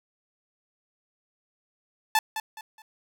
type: tone with echo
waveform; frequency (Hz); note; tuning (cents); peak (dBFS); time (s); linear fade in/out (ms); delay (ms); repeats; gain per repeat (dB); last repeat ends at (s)
sawtooth; 876; A5; -8; -15; 2.15-2.19; 2; 210; 3; -10; 2.82
effects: none